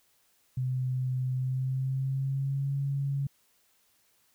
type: tone with pitch glide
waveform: sine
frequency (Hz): 128.3 to 139.11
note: C3 to C#3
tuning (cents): -34 to +6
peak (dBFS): -27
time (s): 0.57-3.27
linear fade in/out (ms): 5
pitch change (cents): +140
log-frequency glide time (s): 1.33-2.74
effects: white hiss -68 dBFS RMS until 4.34 s